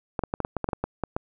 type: clicks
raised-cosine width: 1 ms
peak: -12 dBFS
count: 12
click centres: 0.192 / 0.237 / 0.339 / 0.403 / 0.449 / 0.567 / 0.643 / 0.689 / 0.732 / 0.84 / 1.037 / 1.165 s
effects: none